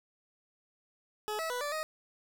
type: tone with pitch steps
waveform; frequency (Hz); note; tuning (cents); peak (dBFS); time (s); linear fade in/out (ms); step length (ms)
20% pulse; 424.6 / 648 / 493 / 584 / 625; G#4 / E5 / B4 / D5 / D#5; +38 / -30 / -3 / -10 / +8; -28; 1.28-1.83; 0; 110
effects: 9-bit